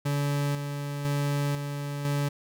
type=tone with tremolo; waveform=40% pulse; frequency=143.4 Hz; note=D3; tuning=41 cents flat; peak=-24 dBFS; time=0.05-2.29 s; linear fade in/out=10 ms; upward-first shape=square; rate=1 Hz; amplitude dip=50%; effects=none